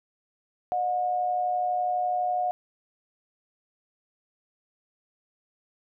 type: tone pair together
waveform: sine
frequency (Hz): 611 / 723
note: D#5 / F#5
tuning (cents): -32 / -40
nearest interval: minor third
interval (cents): 292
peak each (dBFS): -33 / -24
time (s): 0.72-2.51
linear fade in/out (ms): 0
effects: none